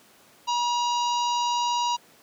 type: harmonic tone with a mistuned harmonic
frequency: 963 Hz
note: B5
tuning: 44 cents flat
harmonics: 1 / 3 / 4 / 5 / 6 / 7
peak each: -23 / -33 / -35 / -37 / -39 / -40 dBFS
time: 0.47-1.97 s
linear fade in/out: 20 ms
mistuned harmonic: 3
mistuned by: -31 cents
effects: pink hiss -55 dBFS RMS until 2.22 s + high-pass 200 Hz 12 dB/octave